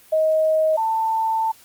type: tone pair in turn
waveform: sine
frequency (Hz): 630 / 891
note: D#5 / A5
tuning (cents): +21 / +22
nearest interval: tritone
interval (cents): 601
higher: second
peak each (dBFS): -15 / -18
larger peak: first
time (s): 0.12-0.77 / 0.77-1.52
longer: second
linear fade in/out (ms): 10
effects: white hiss -50 dBFS RMS until 1.64 s + Opus 32 kbps